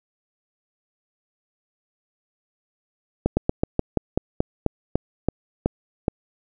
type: slowing click train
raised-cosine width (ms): 2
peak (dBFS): -5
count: 13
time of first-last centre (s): 3.26-6.082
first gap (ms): 110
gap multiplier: 1.13
effects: none